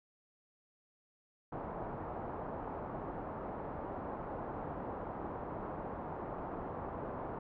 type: low-pass noise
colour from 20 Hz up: white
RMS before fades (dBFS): -42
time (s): 1.52-7.39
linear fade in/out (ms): 5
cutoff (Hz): 990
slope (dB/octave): 24
effects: none